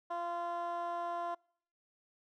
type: tone with band-pass filter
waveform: 15% pulse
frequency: 344.9 Hz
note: F4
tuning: 22 cents flat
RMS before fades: -38 dBFS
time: 0.1-1.35 s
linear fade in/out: 10 ms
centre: 830 Hz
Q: 2.6
effects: noise-tail reverb RT60 0.6 s tail -26 dB re dry